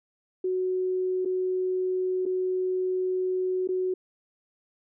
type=tone with dropouts; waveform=sine; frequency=370 Hz; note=F#4; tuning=in tune; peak=-24 dBFS; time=0.44-3.94 s; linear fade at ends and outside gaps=5 ms; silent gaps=1.25-1.256 / 2.255-2.261 / 3.675-3.688 s; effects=none